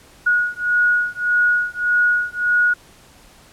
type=beating tone pair; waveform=sine; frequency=1451 / 1452.7 Hz; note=F#6 / F#6; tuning=-34 / -32 cents; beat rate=1.7 Hz; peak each=-18 dBFS; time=0.26-2.74 s; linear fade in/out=10 ms; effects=pink hiss -48 dBFS RMS until 3.52 s + low-pass 12000 Hz 12 dB/octave